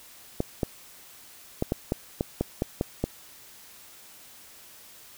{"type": "clicks", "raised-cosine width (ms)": 2, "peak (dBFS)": -11, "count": 10, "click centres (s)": [0.404, 0.632, 1.624, 1.721, 1.921, 2.209, 2.41, 2.621, 2.811, 3.04], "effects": ["white hiss -50 dBFS RMS until 5.17 s"]}